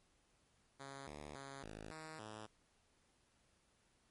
5% pulse tone with pitch steps, 137.3 / 74 / 137.2 / 53.1 / 157.6 / 108 Hz, C#3 / D2 / C#3 / G#1 / D#3 / A2, -16 / +14 / -17 / +39 / +23 / -32 cents, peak -38 dBFS, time 0.79-2.47 s, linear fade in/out 20 ms, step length 280 ms, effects pink hiss -75 dBFS RMS until 4.1 s + MP3 48 kbps

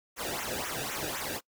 pink noise with flanger, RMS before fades -35 dBFS, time 0.16-1.41 s, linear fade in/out 50 ms, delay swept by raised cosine 0.21 to 0.97 ms, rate 3.9 Hz, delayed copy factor -0.85, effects noise-tail reverb RT60 0.1 s tail -23 dB re dry

